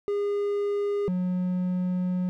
triangle tone pair in turn, 407.5 / 181.52 Hz, G#4 / F#3, -33 / -33 cents, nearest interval octave + major second, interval 1400 cents, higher first, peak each -22 dBFS, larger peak neither, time 0.08-1.08 / 1.08-2.29 s, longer second, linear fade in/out 0 ms, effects none

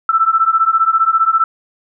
sine beating tone pair, 1318.5 / 1333.5 Hz, E6 / E6, 0 / +20 cents, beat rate 15 Hz, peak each -13 dBFS, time 0.09-1.44 s, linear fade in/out 2 ms, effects none

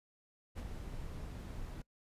brown noise with ADSR envelope, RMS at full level -39 dBFS, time 0.55-1.82 s, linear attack 31 ms, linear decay 45 ms, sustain -5 dB, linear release 5 ms, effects noise-tail reverb RT60 0.1 s tail -23 dB re dry + resampled to 32000 Hz

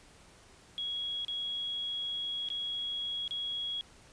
sine tone with dropouts, 3322 Hz, G#7, in tune, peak -33 dBFS, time 0.78-3.81 s, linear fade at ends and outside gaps 0 ms, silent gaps 1.248-1.282 / 2.487-2.502 / 3.278-3.309 s, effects pink hiss -58 dBFS RMS until 4.12 s + resampled to 22050 Hz

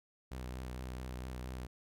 sawtooth tone with vibrato, 63.1 Hz, B1, 38 cents sharp, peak -37 dBFS, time 0.31-1.67 s, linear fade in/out 10 ms, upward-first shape sine, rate 4.4 Hz, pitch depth 27 cents each way, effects none

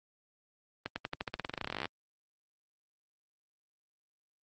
accelerating click train, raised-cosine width 0.3 ms, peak -18 dBFS, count 25, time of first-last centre 0.86-1.856 s, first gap 100 ms, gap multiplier 0.91, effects high-pass 80 Hz 12 dB/octave + Opus 24 kbps

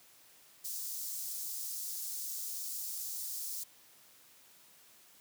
white high-pass noise, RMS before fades -40 dBFS, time 0.64-3.64 s, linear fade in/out 10 ms, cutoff 5000 Hz, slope 24 dB/octave, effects white hiss -61 dBFS RMS until 5.2 s + high-pass 80 Hz 12 dB/octave

